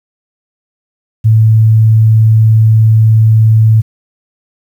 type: tone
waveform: sine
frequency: 110.4 Hz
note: A2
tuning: 6 cents sharp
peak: -3 dBFS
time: 1.24-3.82 s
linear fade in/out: 20 ms
effects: 7-bit